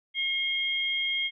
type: tone pair together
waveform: sine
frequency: 2152 / 3224 Hz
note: C7 / G7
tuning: +48 / +48 cents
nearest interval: perfect fifth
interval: 700 cents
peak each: -29 / -28 dBFS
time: 0.14-1.31 s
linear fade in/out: 50 ms
effects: none